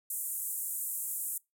white band-pass noise, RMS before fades -36 dBFS, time 0.1-1.38 s, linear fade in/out 5 ms, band 7700 to 15000 Hz, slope 48 dB/octave, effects noise-tail reverb RT60 0.2 s tail -24 dB re dry

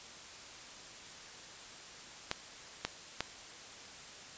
clicks, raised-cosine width 0.2 ms, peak -15 dBFS, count 3, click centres 2.314 / 2.85 / 3.206 s, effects white hiss -50 dBFS RMS until 4.37 s + resampled to 16000 Hz

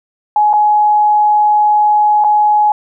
sine tone with dropouts, 841 Hz, G#5, 22 cents sharp, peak -7 dBFS, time 0.36-2.72 s, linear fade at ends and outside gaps 2 ms, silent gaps 0.531-0.536 / 2.24-2.245 s, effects none

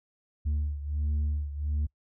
sine beating tone pair, 73.7 / 75.1 Hz, D2 / D2, +7 / +39 cents, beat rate 1.4 Hz, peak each -26 / -30 dBFS, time 0.45-1.87 s, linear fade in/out 20 ms, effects noise-tail reverb RT60 0.1 s tail -25 dB re dry + tanh soft clip ceiling -24 dBFS

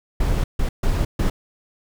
brown noise bursts at uneven times, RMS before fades -19 dBFS, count 4, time 0.2-0.44 / 0.59-0.69 / 0.83-1.05 / 1.19-1.3 s, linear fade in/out 5 ms, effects none

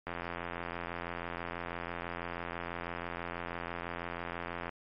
click train, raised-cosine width 0.5 ms, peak -22 dBFS, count 399, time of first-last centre 0.07-4.693 s, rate 86.1 Hz, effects MP3 32 kbps

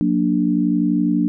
sine chord, Gb augmented, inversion none, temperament equal with one note detuned, 181.4 / 233.1 / 293.7 Hz, Gb3 / Bb3 / D4, -34 / 0 / 0 cents, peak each -20 / -20 / -18 dBFS, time 0.01-1.28 s, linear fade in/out 0 ms, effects none

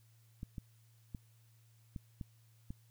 clicks, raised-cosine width 5 ms, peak -30 dBFS, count 6, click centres 0.431 / 0.582 / 1.148 / 1.962 / 2.212 / 2.705 s, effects added 113 Hz sine -63 dBFS peak until 2.9 s + white hiss -73 dBFS RMS until 2.9 s

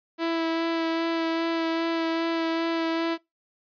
sawtooth tone with vibrato, 329.6 Hz, E4, in tune, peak -20 dBFS, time 0.18-3.18 s, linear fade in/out 50 ms, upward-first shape sine, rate 2.5 Hz, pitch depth 13 cents each way, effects noise-tail reverb RT60 0.2 s tail -24 dB re dry + resampled to 11025 Hz

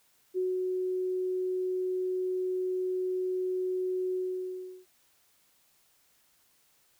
sine tone with ADSR envelope, 369.1 Hz, F#4, 4 cents flat, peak -26 dBFS, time 0.34-4.86 s, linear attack 36 ms, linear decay 190 ms, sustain -2 dB, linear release 720 ms, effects white hiss -67 dBFS RMS until 6.99 s

